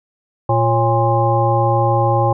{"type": "harmonic tone with a mistuned harmonic", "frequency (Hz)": 116.54, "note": "A#2", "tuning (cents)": 0, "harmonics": [1, 3, 5, 7, 9], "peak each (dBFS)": [-16, -22, -19, -17, -22], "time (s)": [0.49, 2.33], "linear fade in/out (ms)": 5, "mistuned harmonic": 5, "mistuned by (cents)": -96, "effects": []}